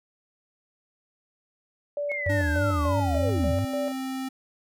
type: tone with tremolo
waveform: sine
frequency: 580 Hz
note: D5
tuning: 22 cents flat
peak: -26 dBFS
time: 1.97-3.92 s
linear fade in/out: 2 ms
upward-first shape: square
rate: 3.4 Hz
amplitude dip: 65%
type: linear sweep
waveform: sine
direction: down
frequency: 2217 to 58.27 Hz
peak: -28 dBFS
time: 2.09-3.56 s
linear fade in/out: 20 ms
type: tone with vibrato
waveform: sine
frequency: 88.7 Hz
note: F2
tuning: 27 cents sharp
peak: -24 dBFS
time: 2.26-3.65 s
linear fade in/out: 5 ms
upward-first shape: triangle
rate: 3.1 Hz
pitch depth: 290 cents each way
type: tone with pitch glide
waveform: square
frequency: 293.7 to 263.2 Hz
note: D4 to C4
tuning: 0 to +10 cents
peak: -30 dBFS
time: 2.29-4.29 s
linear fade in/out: 10 ms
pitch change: -190 cents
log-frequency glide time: 2.76-3.35 s
effects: none